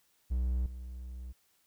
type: tone with level steps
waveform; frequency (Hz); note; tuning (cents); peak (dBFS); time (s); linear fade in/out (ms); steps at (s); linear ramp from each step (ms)
triangle; 62.2; B1; +13; -26 / -38; 0.3-1.33; 20; 0.66; 2
effects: white hiss -71 dBFS RMS until 1.66 s